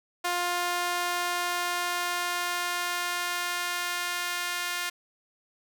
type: tone with high-pass filter sweep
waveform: sawtooth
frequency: 352.6 Hz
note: F4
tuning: 17 cents sharp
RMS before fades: -30 dBFS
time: 0.24-4.9 s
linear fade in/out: 10 ms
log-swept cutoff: 790 to 1600 Hz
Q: 1
effects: none